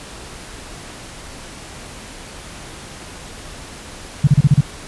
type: tone bursts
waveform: sine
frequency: 143.1 Hz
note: D3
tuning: 45 cents flat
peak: -6 dBFS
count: 6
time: 4.24-4.608 s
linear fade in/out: 5 ms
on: 33 ms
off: 34 ms
effects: pink hiss -35 dBFS RMS until 4.87 s + resampled to 24000 Hz